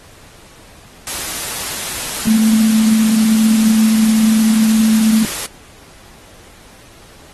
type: tone in noise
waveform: sine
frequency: 220 Hz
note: A3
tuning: in tune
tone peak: -9 dBFS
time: 2.27-5.25 s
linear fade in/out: 0 ms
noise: white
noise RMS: -23 dBFS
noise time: 1.07-5.46 s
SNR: +11 dB
effects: pink hiss -43 dBFS RMS until 7.33 s + AAC 32 kbps